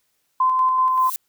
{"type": "tone with tremolo", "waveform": "sine", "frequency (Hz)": 1031, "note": "C6", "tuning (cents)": -26, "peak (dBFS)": -14, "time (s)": [0.4, 1.1], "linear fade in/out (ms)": 5, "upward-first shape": "square", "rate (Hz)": 5.2, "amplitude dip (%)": 25}
{"type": "noise with exponential growth", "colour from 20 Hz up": "violet", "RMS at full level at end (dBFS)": -24, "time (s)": [0.85, 1.16], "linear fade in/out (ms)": 1, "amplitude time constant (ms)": 66}
{"effects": ["white hiss -69 dBFS RMS until 1.28 s"]}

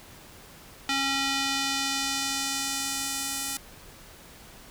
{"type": "tone with band-pass filter sweep", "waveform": "square", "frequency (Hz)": 273.3, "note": "C#4", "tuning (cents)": -24, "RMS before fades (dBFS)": -29, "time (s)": [0.89, 3.57], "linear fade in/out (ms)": 2, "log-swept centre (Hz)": [3300, 10000], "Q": 0.88, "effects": ["pink hiss -49 dBFS RMS until 4.7 s"]}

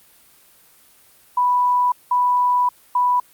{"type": "tone bursts at uneven times", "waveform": "sine", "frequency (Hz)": 987, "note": "B5", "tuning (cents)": -1, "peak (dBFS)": -14, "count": 3, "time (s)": [[1.37, 1.92], [2.11, 2.69], [2.95, 3.2]], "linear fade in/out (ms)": 5, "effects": ["white hiss -52 dBFS RMS until 3.33 s", "Opus 32 kbps"]}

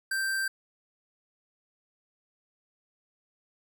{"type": "tone", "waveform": "square", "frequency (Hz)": 1568, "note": "G6", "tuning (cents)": 0, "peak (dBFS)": -28, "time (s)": [0.11, 0.48], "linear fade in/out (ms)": 5, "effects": []}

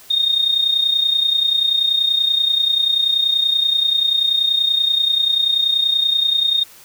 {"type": "tone with amplitude modulation", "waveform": "sine", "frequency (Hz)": 3690, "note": "A#7", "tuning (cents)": -18, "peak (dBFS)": -11, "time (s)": [0.1, 6.64], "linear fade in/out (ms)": 10, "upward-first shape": "sine", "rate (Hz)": 30.4, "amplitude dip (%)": 65, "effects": ["white hiss -44 dBFS RMS until 6.84 s"]}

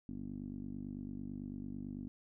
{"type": "tone with low-pass filter", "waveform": "10% pulse", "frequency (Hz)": 49.01, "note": "G1", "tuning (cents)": 0, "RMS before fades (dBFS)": -44, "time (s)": [0.09, 2.08], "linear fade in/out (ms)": 0, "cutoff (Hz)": 260, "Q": 4.4, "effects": []}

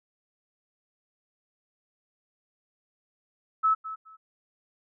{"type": "tone with echo", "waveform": "sine", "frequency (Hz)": 1300, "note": "E6", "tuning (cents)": -24, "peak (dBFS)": -19, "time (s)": [3.63, 3.75], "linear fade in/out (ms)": 20, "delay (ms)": 210, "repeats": 2, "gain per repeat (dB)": -14, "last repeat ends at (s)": 4.17, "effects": []}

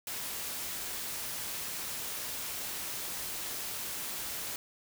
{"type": "noise", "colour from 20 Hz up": "white", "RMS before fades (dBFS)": -38, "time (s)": [0.07, 4.56], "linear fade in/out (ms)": 2, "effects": []}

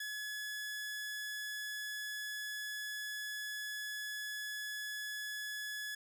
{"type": "tone", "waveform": "sawtooth", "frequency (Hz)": 1700, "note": "G#6", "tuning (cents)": 40, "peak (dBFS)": -36, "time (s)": [0, 5.95], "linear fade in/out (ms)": 5, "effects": []}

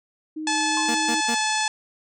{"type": "tone with pitch glide", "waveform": "sine", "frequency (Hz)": [311.1, 314.2], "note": ["D#4", "D#4"], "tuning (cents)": [0, 17], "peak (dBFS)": -28, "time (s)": [0.36, 1.21], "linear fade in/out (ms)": 10, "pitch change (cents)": 17, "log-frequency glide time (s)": [0.72, 0.9]}
{"type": "harmonic tone", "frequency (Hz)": 864, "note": "A5", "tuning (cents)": -32, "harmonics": [1, 2, 3, 4, 5, 6, 7, 8, 9, 10], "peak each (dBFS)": [-25, -28, -30, -31, -32, -33, -33, -34, -35, -35], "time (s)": [0.47, 1.68], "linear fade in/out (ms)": 2}
{"type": "tone with exponential decay", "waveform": "triangle", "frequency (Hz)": 1053, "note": "C6", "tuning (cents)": 11, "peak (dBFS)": -26, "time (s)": [0.77, 1.06], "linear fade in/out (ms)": 0, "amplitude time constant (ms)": 62}
{"type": "tone bursts", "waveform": "sawtooth", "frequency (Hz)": 233.7, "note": "A#3", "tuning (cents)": 5, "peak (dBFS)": -22, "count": 3, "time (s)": [0.88, 1.35], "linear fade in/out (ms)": 10, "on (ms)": 70, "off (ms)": 130}
{"effects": []}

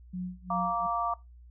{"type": "tone with tremolo", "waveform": "sine", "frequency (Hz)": 181.6, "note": "F#3", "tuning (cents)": -32, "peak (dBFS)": -30, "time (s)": [0.13, 0.87], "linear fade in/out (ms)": 10, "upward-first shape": "sine", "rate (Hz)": 2.7, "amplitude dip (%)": 95}
{"type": "chord", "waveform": "sine", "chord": "Bb major", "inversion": "second", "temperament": "just", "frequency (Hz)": [699.2, 932.3, 1165.4], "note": ["F5", "Bb5", "D6"], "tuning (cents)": [2, 0, -14], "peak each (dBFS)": [-32, -34, -30], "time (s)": [0.5, 1.14], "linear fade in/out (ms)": 5}
{"effects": ["noise-tail reverb RT60 0.2 s tail -19 dB re dry", "added 60 Hz sine -49 dBFS peak until 1.5 s"]}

